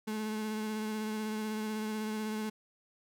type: tone with vibrato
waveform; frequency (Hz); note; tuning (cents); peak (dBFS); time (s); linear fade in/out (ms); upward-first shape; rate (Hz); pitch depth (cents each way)
35% pulse; 215.7; A3; -34; -32; 0.07-2.5; 10; triangle; 16; 24
effects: none